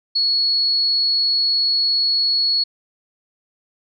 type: tone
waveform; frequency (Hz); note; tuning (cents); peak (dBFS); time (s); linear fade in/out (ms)
sine; 4363; C#8; -28; -15; 0.15-2.64; 10
effects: none